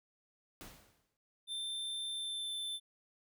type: noise with exponential decay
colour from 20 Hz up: pink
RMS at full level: -48 dBFS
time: 0.61-1.17 s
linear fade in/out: 0 ms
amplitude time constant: 120 ms
type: tone with pitch glide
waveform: square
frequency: 3567 to 3536 Hz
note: A7 to A7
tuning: +23 to +8 cents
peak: -38 dBFS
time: 1.47-2.8 s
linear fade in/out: 50 ms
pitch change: -15 cents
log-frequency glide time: 2.12-2.52 s
effects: none